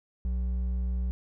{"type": "tone with hard clipping", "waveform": "sine", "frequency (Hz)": 61.4, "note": "B1", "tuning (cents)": -9, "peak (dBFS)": -28, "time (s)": [0.25, 1.11], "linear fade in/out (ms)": 0, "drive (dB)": 5, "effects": []}